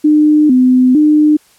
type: tone with vibrato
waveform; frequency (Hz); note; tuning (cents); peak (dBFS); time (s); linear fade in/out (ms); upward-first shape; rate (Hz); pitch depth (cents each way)
sine; 277.2; C#4; 0; -5; 0.04-1.37; 10; square; 1.1; 150
effects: white hiss -49 dBFS RMS until 1.58 s + low-pass 12000 Hz 12 dB/octave